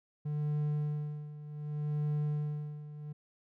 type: tone with tremolo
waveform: triangle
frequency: 149.1 Hz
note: D3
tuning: 27 cents sharp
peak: -27 dBFS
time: 0.25-3.13 s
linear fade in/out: 10 ms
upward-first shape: sine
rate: 0.66 Hz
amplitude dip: 80%
effects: none